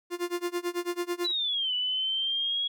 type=tone with tremolo; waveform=45% pulse; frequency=350.5 Hz; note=F4; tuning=6 cents sharp; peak=-26 dBFS; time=0.1-1.32 s; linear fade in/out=50 ms; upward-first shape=sine; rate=9.1 Hz; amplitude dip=95%
type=exponential two-way sweep; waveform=sine; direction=down then up; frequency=4007 to 2960 to 3331 Hz; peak=-26 dBFS; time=1.24-2.68 s; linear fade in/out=10 ms; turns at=1.74 s
effects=none